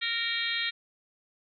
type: harmonic tone with a mistuned harmonic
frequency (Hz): 463.5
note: A#4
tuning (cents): -10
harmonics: 3 / 4 / 5 / 6 / 7 / 8 / 9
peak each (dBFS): -41 / -33 / -34 / -42 / -35 / -34 / -37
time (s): 0.01-0.71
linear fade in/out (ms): 20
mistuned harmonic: 9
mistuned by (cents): -35
effects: none